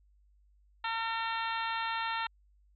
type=harmonic tone; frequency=454 Hz; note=A#4; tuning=46 cents flat; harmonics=2 / 3 / 4 / 5 / 6 / 7 / 8 / 9; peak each=-35 / -37 / -39 / -45 / -42 / -46 / -44 / -47 dBFS; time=0.84-2.27 s; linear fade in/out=5 ms; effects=added 50 Hz sine -62 dBFS peak until 2.75 s